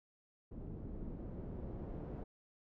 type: noise with low-pass filter sweep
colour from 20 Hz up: pink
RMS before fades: -45 dBFS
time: 0.51-2.24 s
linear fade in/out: 10 ms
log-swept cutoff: 280 to 520 Hz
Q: 0.8
effects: none